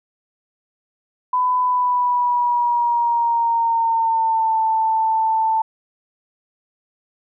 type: tone with pitch glide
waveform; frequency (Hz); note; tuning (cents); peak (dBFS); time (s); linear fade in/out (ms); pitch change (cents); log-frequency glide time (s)
sine; 1001 to 886.7; B5 to A5; +23 to +13; -15; 1.33-5.62; 5; -210; 1.61-4.59
effects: none